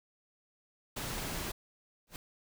pink noise, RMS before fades -38 dBFS, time 0.96-1.52 s, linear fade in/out 10 ms
pink noise with exponential growth, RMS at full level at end -39 dBFS, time 2.07-2.16 s, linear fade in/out 1 ms, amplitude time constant 19 ms
effects none

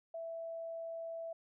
sine tone, 661 Hz, E5, 5 cents sharp, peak -40 dBFS, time 0.14-1.33 s, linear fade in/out 5 ms, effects none

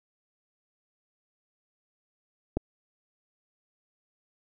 clicks, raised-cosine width 2 ms, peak -13 / -25 dBFS, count 2, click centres 2.57 / 2.573 s, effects none

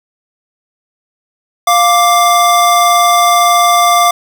square tone pair together, 700 / 1173.9 Hz, F5 / D6, +4 / -1 cents, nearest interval major sixth, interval 895 cents, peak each -10 dBFS, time 1.67-4.11 s, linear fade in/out 5 ms, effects none

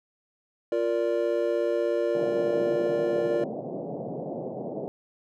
triangle chord, Bb major, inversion second, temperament just, 349.6 / 466.2 / 582.7 Hz, F4 / Bb4 / D5, +2 / 0 / -14 cents, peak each -26 / -26 / -25 dBFS, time 0.72-3.44 s, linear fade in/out 2 ms
white band-pass noise, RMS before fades -34 dBFS, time 2.15-4.88 s, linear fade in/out 0 ms, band 130 to 690 Hz, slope 48 dB/octave
effects none

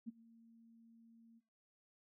sine tone with ADSR envelope, 228.9 Hz, A#3, 31 cents flat, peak -40 dBFS, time 0.06-1.41 s, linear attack 25 ms, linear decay 20 ms, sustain -21 dB, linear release 35 ms, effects noise-tail reverb RT60 0.8 s tail -24 dB re dry

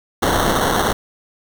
white noise with sample-and-hold, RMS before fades -17 dBFS, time 0.22-0.93 s, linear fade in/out 5 ms, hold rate 2450 Hz, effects none

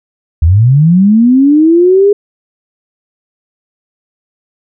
sine linear sweep, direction up, 73.42 to 414.3 Hz, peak -3 dBFS, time 0.42-2.13 s, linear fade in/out 5 ms, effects none

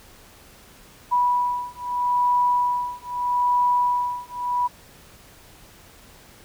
sine beating tone pair, 980 / 980.79 Hz, B5 / B5, -14 / -12 cents, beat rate 0.79 Hz, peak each -22 dBFS, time 1.11-4.68 s, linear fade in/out 20 ms, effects pink hiss -49 dBFS RMS until 6.44 s

